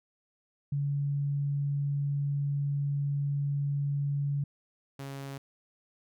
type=tone pair in turn; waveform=sine / sawtooth; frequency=142.1 / 137.66 Hz; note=C#3 / C#3; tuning=+43 / -12 cents; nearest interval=minor second; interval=55 cents; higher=first; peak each=-27 / -34 dBFS; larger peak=first; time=0.72-4.44 / 4.99-5.38 s; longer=first; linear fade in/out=5 ms; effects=none